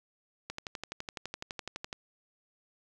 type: click train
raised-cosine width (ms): 0.2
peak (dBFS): -20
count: 18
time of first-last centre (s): 0.5-1.929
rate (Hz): 11.9
effects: none